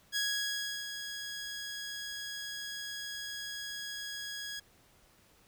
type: tone with ADSR envelope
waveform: 15% pulse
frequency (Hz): 1661.2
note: G#6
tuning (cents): 0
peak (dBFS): -23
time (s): 0.12-4.6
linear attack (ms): 43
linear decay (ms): 690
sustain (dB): -9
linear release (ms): 10
effects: pink hiss -64 dBFS RMS until 5.47 s